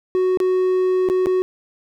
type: tone with dropouts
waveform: triangle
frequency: 370 Hz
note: F#4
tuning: in tune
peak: -13 dBFS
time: 0.15-1.42 s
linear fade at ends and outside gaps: 0 ms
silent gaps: 0.373-0.402 / 1.088-1.099 / 1.259-1.269 s
effects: none